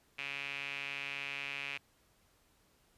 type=tone with band-pass filter; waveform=sawtooth; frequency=140.3 Hz; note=C#3; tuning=21 cents sharp; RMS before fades=-41 dBFS; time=0.18-1.78 s; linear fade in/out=10 ms; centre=2500 Hz; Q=6.1; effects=pink hiss -70 dBFS RMS until 2.97 s + resampled to 32000 Hz